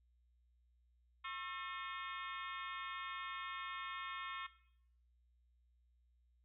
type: harmonic tone with a mistuned harmonic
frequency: 360.4 Hz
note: F#4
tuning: 45 cents flat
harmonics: 3 / 4 / 5 / 6 / 7 / 8 / 9 / 10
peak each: -47 / -49 / -52 / -50 / -53 / -58 / -54 / -56 dBFS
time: 1.24-4.47 s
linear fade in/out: 10 ms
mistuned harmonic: 4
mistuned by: -130 cents
effects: noise-tail reverb RT60 0.7 s tail -17 dB re dry + added 60 Hz sine -70 dBFS peak until 6.44 s